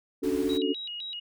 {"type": "chord", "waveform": "sine", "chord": "D major seventh", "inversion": "third", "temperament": "equal", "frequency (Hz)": [277.2, 293.7, 370, 440], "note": ["C#4", "D4", "F#4", "A4"], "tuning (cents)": [0, 0, 0, 0], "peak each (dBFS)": -30, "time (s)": [0.22, 0.74], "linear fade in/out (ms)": 20}
{"type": "noise", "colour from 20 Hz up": "pink", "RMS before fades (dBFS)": -43, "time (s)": [0.23, 0.58], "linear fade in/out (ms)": 10}
{"type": "tone with vibrato", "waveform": "sine", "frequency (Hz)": 3324, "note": "G#7", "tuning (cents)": 1, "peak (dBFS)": -34, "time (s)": [0.49, 1.2], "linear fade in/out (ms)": 10, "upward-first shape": "square", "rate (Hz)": 3.9, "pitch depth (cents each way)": 250}
{"effects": []}